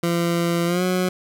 20% pulse tone with pitch glide, 170.7 to 182.95 Hz, F3 to F#3, -39 to -19 cents, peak -14 dBFS, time 0.03-1.09 s, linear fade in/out 5 ms, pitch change +120 cents, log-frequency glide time 0.66-0.83 s, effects none

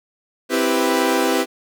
sawtooth chord, C major seventh, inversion none, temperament equal, 261.6 / 329.6 / 392 / 493.9 Hz, C4 / E4 / G4 / B4, 0 / 0 / 0 / 0 cents, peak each -18 dBFS, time 0.49-1.46 s, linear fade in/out 50 ms, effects none

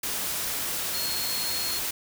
sine tone in noise, 4292 Hz, C8, 43 cents sharp, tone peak -31 dBFS, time 0.94-1.79 s, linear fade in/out 5 ms, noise white, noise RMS -30 dBFS, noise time 0.03-1.91 s, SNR -4 dB, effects none

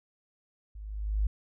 sine tone with level ramp, 51.91 Hz, G#1, in tune, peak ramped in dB -41 to -22 dBFS, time 0.75-1.27 s, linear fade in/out 5 ms, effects none

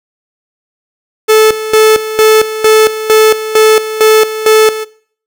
45% pulse tone with tremolo, 435.5 Hz, A4, 18 cents flat, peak -3 dBFS, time 1.28-4.85 s, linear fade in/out 20 ms, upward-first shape square, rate 2.2 Hz, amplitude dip 75%, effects noise-tail reverb RT60 0.5 s tail -19 dB re dry

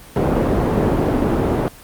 white low-pass noise, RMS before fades -17 dBFS, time 0.16-1.68 s, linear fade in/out 0 ms, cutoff 460 Hz, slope 12 dB/octave, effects pink hiss -41 dBFS RMS until 1.83 s + Opus 24 kbps

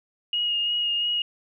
sine tone with vibrato, 2867 Hz, F7, 45 cents sharp, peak -22 dBFS, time 0.33-1.22 s, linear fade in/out 2 ms, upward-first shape sine, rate 2.9 Hz, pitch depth 18 cents each way, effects none

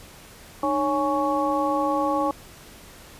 harmonic tone with a mistuned harmonic, 278.2 Hz, C#4, 6 cents sharp, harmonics 1 / 2 / 3 / 4, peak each -26 / -26 / -26 / -26 dBFS, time 0.63-2.31 s, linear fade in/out 2 ms, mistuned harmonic 1, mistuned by +150 cents, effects pink hiss -46 dBFS RMS until 3.19 s + resampled to 32000 Hz

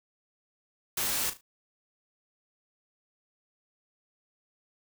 white noise with echo, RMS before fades -30 dBFS, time 0.97-1.3 s, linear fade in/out 5 ms, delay 37 ms, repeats 3, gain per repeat -11 dB, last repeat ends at 1.411 s, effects none

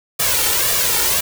white noise with flanger, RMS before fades -17 dBFS, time 0.19-1.21 s, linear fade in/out 10 ms, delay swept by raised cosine 1.7 to 2.23 ms, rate 1.9 Hz, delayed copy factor +0.65, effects none

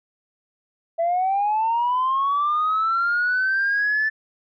sine linear sweep, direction up, 659.3 to 1760 Hz, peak -17 dBFS, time 0.98-4.1 s, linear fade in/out 20 ms, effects tanh soft clip ceiling -15 dBFS

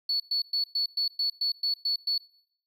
triangle tone bursts, 4427 Hz, C#8, 3 cents flat, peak -21 dBFS, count 10, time 0.09-2.18 s, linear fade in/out 5 ms, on 110 ms, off 110 ms, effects noise-tail reverb RT60 0.7 s tail -24 dB re dry + tanh soft clip ceiling -22 dBFS

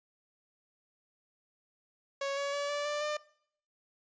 sawtooth tone with pitch steps, 554.4 / 563.1 / 572 / 581 / 590.1 / 599.4 Hz, C#5 / C#5 / D5 / D5 / D5 / D5, 0 / +27 / -46 / -19 / +8 / +35 cents, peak -28 dBFS, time 2.21-3.17 s, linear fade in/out 5 ms, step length 160 ms, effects noise-tail reverb RT60 0.6 s tail -19 dB re dry + resampled to 16000 Hz

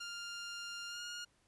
15% pulse tone with pitch glide, 1400 to 1425.3 Hz, F6 to F6, +4 to +35 cents, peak -36 dBFS, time 0-1.25 s, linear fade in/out 10 ms, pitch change +31 cents, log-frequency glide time 0.88-1.01 s, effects pink hiss -73 dBFS RMS until 1.47 s + resampled to 24000 Hz

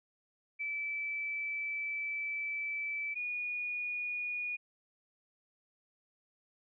sine tone pair in turn, 2314 / 2452 Hz, D7 / D#7, -26 / -26 cents, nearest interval minor second, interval 100 cents, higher second, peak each -34 / -34 dBFS, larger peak neither, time 0.59-3.15 / 3.15-4.57 s, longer first, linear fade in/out 20 ms, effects none

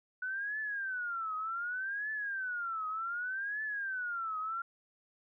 sine tone with vibrato, 1482 Hz, F#6, 2 cents sharp, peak -34 dBFS, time 0.22-4.62 s, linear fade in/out 5 ms, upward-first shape triangle, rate 0.66 Hz, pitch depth 290 cents each way, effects none

